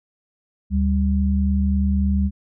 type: tone pair together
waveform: sine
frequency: 73.65 / 197 Hz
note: D2 / G3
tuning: +6 / +9 cents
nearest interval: octave + perfect fourth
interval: 1703 cents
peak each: -18 / -20 dBFS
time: 0.7-2.31 s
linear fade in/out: 50 ms
effects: none